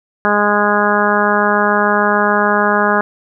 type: harmonic tone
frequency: 206.8 Hz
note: G#3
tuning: 7 cents flat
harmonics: 1 / 2 / 3 / 4 / 5 / 6 / 7 / 8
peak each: -19 / -19 / -19 / -19 / -19 / -19 / -19 / -19 dBFS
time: 0.25-3.01 s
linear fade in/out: 0 ms
effects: none